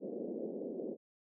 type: band-pass noise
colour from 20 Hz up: white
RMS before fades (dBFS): -41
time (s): 0-0.97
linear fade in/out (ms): 50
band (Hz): 200 to 530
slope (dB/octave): 48
effects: none